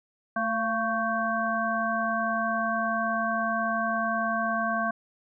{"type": "harmonic tone with a mistuned harmonic", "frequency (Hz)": 222.3, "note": "A3", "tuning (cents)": 18, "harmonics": [1, 3, 5, 7], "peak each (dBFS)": [-32, -29, -30, -30], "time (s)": [0.36, 4.91], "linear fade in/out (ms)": 5, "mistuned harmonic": 3, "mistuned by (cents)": 46, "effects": []}